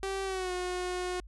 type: tone with pitch glide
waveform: sawtooth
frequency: 387.9 to 361.9 Hz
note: G4 to F#4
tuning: -18 to -38 cents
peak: -28 dBFS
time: 0.03-1.2 s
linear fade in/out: 0 ms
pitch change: -120 cents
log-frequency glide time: 0.24-0.52 s
effects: added 50 Hz sine -46 dBFS peak until 1.27 s + resampled to 24000 Hz